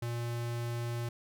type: tone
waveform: square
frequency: 118.5 Hz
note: A#2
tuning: 29 cents sharp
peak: -34 dBFS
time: 0.02-1.09 s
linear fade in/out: 5 ms
effects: none